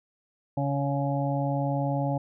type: harmonic tone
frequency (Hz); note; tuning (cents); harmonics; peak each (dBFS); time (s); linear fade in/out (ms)
140; C#3; +18; 1 / 2 / 4 / 5 / 6; -27 / -31 / -32 / -35 / -34; 0.57-2.18; 5
effects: none